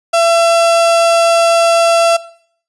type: tone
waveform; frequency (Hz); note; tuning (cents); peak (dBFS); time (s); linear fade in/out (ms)
35% pulse; 673; E5; +36; -7; 0.13-2.17; 10
effects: noise-tail reverb RT60 0.6 s tail -19 dB re dry + resampled to 24000 Hz